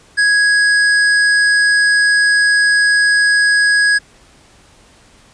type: tone with hard clipping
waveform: triangle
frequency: 1661.2 Hz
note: G#6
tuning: in tune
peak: -11 dBFS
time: 0.17-3.99 s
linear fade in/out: 20 ms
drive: 18 dB
effects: pink hiss -47 dBFS RMS until 5.33 s + resampled to 22050 Hz